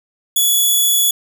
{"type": "tone", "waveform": "5% pulse", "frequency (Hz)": 3407, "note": "G#7", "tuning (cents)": 44, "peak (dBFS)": -4, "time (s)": [0.36, 1.11], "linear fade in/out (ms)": 5, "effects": []}